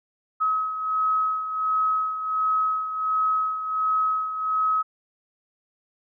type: beating tone pair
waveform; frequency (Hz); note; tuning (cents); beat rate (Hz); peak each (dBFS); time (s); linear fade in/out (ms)
sine; 1277 / 1278.4; D#6 / D#6; +45 / +47; 1.4; -22 / -29; 0.4-4.83; 20
effects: none